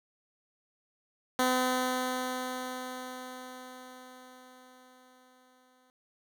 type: tone with exponential decay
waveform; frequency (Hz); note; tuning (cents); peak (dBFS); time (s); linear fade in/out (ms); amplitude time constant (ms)
10% pulse; 254.4; C4; -48; -16; 1.39-5.9; 1; 980
effects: none